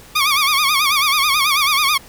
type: tone with vibrato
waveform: 15% pulse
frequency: 1159 Hz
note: D6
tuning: 23 cents flat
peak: -7 dBFS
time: 0.15-1.98 s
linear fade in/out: 10 ms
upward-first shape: sine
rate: 9.2 Hz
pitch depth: 120 cents each way
effects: pink hiss -42 dBFS RMS until 2.08 s